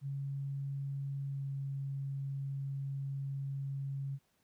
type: tone with pitch glide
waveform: sine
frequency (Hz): 138.59 to 137.63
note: C#3 to C#3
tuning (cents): 0 to -12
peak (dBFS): -35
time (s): 0.01-4.19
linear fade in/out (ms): 50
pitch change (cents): -12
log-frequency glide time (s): 1.26-1.46
effects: pink hiss -75 dBFS RMS until 4.43 s + high-pass 80 Hz 12 dB/octave